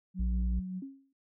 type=tone with tremolo; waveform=sine; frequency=185 Hz; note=F#3; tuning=in tune; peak=-33 dBFS; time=0.14-0.83 s; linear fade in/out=50 ms; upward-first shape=sine; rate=5.1 Hz; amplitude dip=25%
type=tone; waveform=sine; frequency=58.27 Hz; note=A#1; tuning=in tune; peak=-27 dBFS; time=0.19-0.6 s; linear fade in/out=10 ms
type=tone with exponential decay; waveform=sine; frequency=271.9 Hz; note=C#4; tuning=33 cents flat; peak=-35 dBFS; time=0.82-1.13 s; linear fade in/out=5 ms; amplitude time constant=66 ms
effects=noise-tail reverb RT60 0.1 s tail -20 dB re dry + tanh soft clip ceiling -21 dBFS